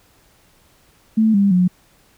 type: tone with pitch steps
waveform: sine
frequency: 220 / 199.42 / 180.77 Hz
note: A3 / G3 / F#3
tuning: 0 / +30 / -40 cents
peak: -11 dBFS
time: 1.17-1.68 s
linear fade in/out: 10 ms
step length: 170 ms
effects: pink hiss -55 dBFS RMS until 2.17 s